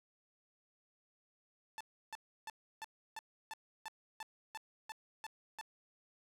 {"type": "tone bursts", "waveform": "sawtooth", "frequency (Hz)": 880, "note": "A5", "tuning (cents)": 0, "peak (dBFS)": -39, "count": 12, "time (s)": [1.78, 5.612], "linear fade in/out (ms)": 0, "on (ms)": 26, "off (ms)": 320, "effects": ["low-pass 12000 Hz 12 dB/octave"]}